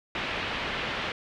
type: low-pass noise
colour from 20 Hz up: white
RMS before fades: -32 dBFS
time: 0.15-1.12 s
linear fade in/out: 2 ms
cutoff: 3100 Hz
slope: 24 dB/octave
effects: none